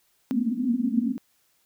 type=band-pass noise; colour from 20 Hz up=pink; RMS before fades=-25 dBFS; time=0.31-1.18 s; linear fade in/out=0 ms; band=220 to 260 Hz; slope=96 dB/octave; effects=white hiss -67 dBFS RMS until 1.65 s